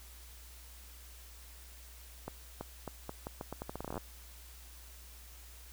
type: accelerating click train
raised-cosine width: 1 ms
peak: -25 dBFS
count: 19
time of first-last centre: 2.28-3.978 s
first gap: 330 ms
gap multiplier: 0.81
effects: added 60 Hz sine -52 dBFS peak until 5.72 s + white hiss -56 dBFS RMS until 5.72 s